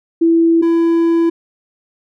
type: tone pair in turn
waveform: sine / triangle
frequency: 331.8 / 333.9 Hz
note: E4 / E4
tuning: +11 / +22 cents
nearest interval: unison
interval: 11 cents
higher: second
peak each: -8 dBFS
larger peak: neither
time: 0.21-0.62 / 0.62-1.3 s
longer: second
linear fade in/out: 10 ms
effects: none